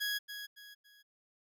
20% pulse tone with echo, 1663 Hz, G#6, 2 cents sharp, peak -28 dBFS, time 0-0.19 s, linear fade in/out 20 ms, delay 280 ms, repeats 3, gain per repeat -9 dB, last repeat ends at 1.03 s, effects none

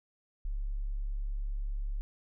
sine tone, 35.06 Hz, C#1, 20 cents sharp, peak -31 dBFS, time 0.45-2.01 s, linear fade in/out 0 ms, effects none

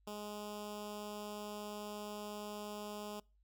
10% pulse tone with notch filter, 208.5 Hz, G#3, 7 cents sharp, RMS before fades -45 dBFS, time 0.07-3.2 s, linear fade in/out 5 ms, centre 1700 Hz, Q 1.2, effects noise-tail reverb RT60 0.3 s tail -25 dB re dry + added 50 Hz sine -68 dBFS peak until 3.43 s

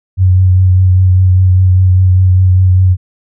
sine tone with vibrato, 92.5 Hz, F#2, in tune, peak -4 dBFS, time 0.17-2.97 s, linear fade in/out 50 ms, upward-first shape sine, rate 5 Hz, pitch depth 21 cents each way, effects none

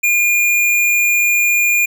square tone, 2419 Hz, D#7, 49 cents flat, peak -12 dBFS, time 0.03-1.86 s, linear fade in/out 10 ms, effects none

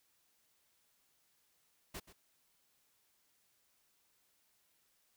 pink noise with echo, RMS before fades -45 dBFS, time 1.94-2 s, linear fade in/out 10 ms, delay 130 ms, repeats 1, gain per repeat -14 dB, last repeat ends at 2.13 s, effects white hiss -75 dBFS RMS until 5.16 s

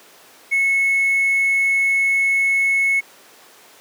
triangle tone with hard clipping, 2194 Hz, C#7, 18 cents flat, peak -15 dBFS, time 0.51-3.01 s, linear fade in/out 20 ms, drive 4 dB, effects pink hiss -46 dBFS RMS until 3.8 s + high-pass 400 Hz 12 dB/octave

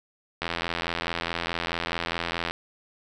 click train, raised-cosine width 0.3 ms, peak -11 dBFS, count 178, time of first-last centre 0.42-2.51 s, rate 84.7 Hz, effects none

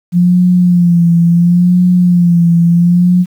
sine tone with vibrato, 174.61 Hz, F3, in tune, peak -5 dBFS, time 0.12-3.26 s, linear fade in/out 50 ms, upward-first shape sine, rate 0.72 Hz, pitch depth 52 cents each way, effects 7-bit

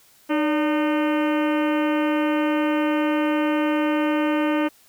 harmonic tone with a mistuned harmonic, 304.9 Hz, D#4, 35 cents flat, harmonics 1 / 2 / 3 / 4 / 5 / 6 / 7 / 8 / 9 / 10, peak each -20 / -26 / -30 / -32 / -34 / -36 / -37 / -38 / -39 / -40 dBFS, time 0.29-4.69 s, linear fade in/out 20 ms, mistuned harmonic 2, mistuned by -80 cents, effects white hiss -55 dBFS RMS until 4.88 s

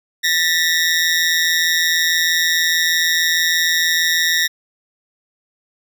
20% pulse ring-modulated tone, 1864.7 Hz, A#6, in tune, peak -6 dBFS, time 0.23-4.48 s, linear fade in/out 20 ms, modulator 83.2 Hz, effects none

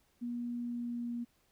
sine tone with pitch glide, 240 to 237.9 Hz, B3 to A#3, -49 to +35 cents, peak -35 dBFS, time 0.21-1.25 s, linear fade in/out 20 ms, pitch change -16 cents, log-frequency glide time 0.59-1.12 s, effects pink hiss -72 dBFS RMS until 1.51 s

